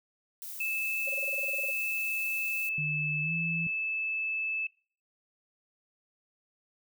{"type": "noise", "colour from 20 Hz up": "violet", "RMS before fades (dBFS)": -41, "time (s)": [0.42, 2.69], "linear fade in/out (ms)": 0}
{"type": "tone", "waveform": "sine", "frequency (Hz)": 2620, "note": "E7", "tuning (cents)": -11, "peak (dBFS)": -29, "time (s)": [0.6, 4.67], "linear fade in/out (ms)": 5}
{"type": "tone bursts", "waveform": "sine", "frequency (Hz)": 554.4, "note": "C#5", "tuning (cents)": 0, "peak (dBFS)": -37, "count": 13, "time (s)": [1.07, 1.706], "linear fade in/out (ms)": 5, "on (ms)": 24, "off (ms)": 27}
{"type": "tone with pitch glide", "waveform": "sine", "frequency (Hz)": [151.6, 166.28], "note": ["D#3", "E3"], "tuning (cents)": [-45, 15], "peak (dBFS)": -33, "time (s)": [2.78, 3.67], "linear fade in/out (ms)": 2, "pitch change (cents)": 160, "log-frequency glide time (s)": [3.22, 3.33]}
{"effects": ["noise-tail reverb RT60 0.4 s tail -21 dB re dry"]}